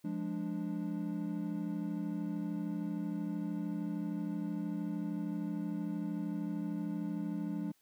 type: chord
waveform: triangle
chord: D diminished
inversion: first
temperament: equal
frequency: 174.61 / 207.7 / 293.7 Hz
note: F3 / Ab3 / D4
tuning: 0 / 0 / 0 cents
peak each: -37 / -37 / -37 dBFS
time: 0.04-7.72 s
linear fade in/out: 10 ms
effects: white hiss -72 dBFS RMS until 7.81 s